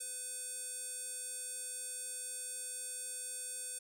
square tone with band-pass filter, 506 Hz, B4, 42 cents sharp, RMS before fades -43 dBFS, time 0-3.79 s, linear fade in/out 10 ms, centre 8900 Hz, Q 6.8, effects none

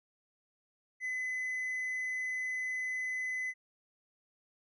sine tone with hard clipping, 2019 Hz, B6, 38 cents sharp, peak -34 dBFS, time 1-3.54 s, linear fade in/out 50 ms, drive 2 dB, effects resampled to 24000 Hz

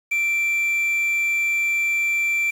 triangle tone with quantisation, 2349 Hz, D7, in tune, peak -17 dBFS, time 0.11-2.51 s, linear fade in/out 10 ms, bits 7, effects none

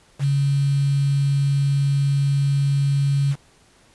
sine tone with quantisation, 139.8 Hz, C#3, 15 cents sharp, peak -16 dBFS, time 0.19-3.36 s, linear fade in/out 50 ms, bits 6, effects pink hiss -55 dBFS RMS until 3.94 s + resampled to 24000 Hz

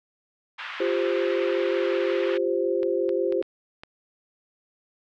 pink band-pass noise, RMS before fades -36 dBFS, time 0.58-2.38 s, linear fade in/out 10 ms, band 1100 to 3100 Hz, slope 24 dB/octave
sine chord, F suspended second, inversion none, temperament equal with one note detuned, 349.2 / 394.7 / 523.3 Hz, F4 / G4 / C5, 0 / +12 / 0 cents, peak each -26 dBFS, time 0.8-3.42 s, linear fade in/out 5 ms
clicks, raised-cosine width 0.3 ms, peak -24 dBFS, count 5, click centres 2.831 / 3.092 / 3.324 / 3.426 / 3.835 s
effects none

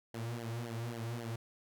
sawtooth tone with flanger, 116.54 Hz, A#2, in tune, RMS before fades -40 dBFS, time 0.14-1.36 s, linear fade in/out 5 ms, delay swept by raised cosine 0.78 to 4.78 ms, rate 3.7 Hz, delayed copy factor -0.95, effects none

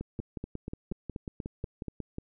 two click trains, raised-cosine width 3 ms, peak -23 / -23 dBFS, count 13 / 8, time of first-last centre 0.01-2.184 / 0.2-1.883 s, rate 5.52 / 4.16 Hz, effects none

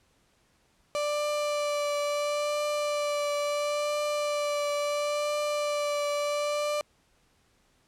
35% pulse tone with vibrato, 587.3 Hz, D5, in tune, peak -25 dBFS, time 0.95-6.81 s, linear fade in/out 0 ms, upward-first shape triangle, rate 0.73 Hz, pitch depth 17 cents each way, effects pink hiss -67 dBFS RMS until 7.87 s + low-pass 10000 Hz 12 dB/octave

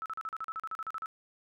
sine tone bursts, 1309 Hz, E6, 13 cents flat, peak -34 dBFS, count 14, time 0.02-1.059 s, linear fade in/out 0 ms, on 38 ms, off 39 ms, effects none

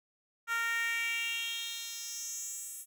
10% pulse tone with high-pass filter sweep, 462.1 Hz, A#4, 15 cents flat, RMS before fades -36 dBFS, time 0.47-2.86 s, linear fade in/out 50 ms, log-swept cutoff 1400 to 9700 Hz, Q 3.6, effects none

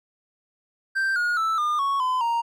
triangle tone with pitch steps, 1568 / 1437.9 / 1318.5 / 1209.1 / 1108.7 / 1016.7 / 932.3 Hz, G6 / F#6 / E6 / D#6 / C#6 / B5 / A#5, 0 / -50 / 0 / -50 / 0 / +50 / 0 cents, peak -19 dBFS, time 0.95-2.42 s, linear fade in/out 20 ms, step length 210 ms, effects none

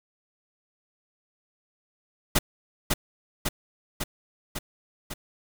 pink noise with echo, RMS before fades -19 dBFS, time 2.35-2.39 s, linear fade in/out 10 ms, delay 550 ms, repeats 5, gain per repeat -3 dB, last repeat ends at 5.14 s, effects none

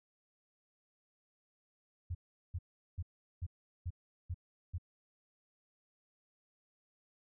sine tone bursts, 87.31 Hz, F2, in tune, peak -35 dBFS, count 7, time 2.1-4.783 s, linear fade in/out 10 ms, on 49 ms, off 390 ms, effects none

